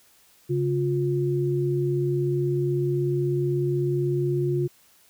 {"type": "tone pair together", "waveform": "sine", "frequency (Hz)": [138.59, 354.8], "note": ["C#3", "F4"], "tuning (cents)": [0, 27], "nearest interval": "octave + major third", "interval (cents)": 1627, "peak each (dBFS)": -24, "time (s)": [0.49, 4.68], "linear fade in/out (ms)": 20, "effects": ["white hiss -58 dBFS RMS until 5.09 s"]}